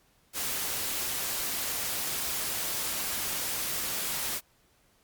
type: noise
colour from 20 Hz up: white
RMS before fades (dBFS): -32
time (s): 0.33-4.41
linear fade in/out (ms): 50
effects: pink hiss -66 dBFS RMS until 5.03 s + Opus 48 kbps